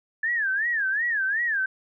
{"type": "tone with vibrato", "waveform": "sine", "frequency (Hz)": 1718, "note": "A6", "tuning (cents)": -42, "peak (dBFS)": -22, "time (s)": [0.23, 1.66], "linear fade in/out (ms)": 5, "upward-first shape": "sine", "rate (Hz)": 2.7, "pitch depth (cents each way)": 200, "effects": []}